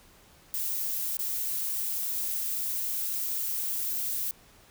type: noise with dropouts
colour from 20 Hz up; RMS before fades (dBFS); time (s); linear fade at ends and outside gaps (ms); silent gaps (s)
violet; -31; 0.54-4.31; 0; 1.17-1.192
effects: pink hiss -57 dBFS RMS until 4.7 s